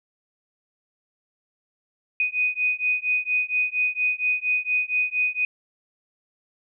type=beating tone pair; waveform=sine; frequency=2489 / 2493.3 Hz; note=D#7 / D#7; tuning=0 / +3 cents; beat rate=4.3 Hz; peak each=-24 dBFS; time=2.2-5.45 s; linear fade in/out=2 ms; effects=none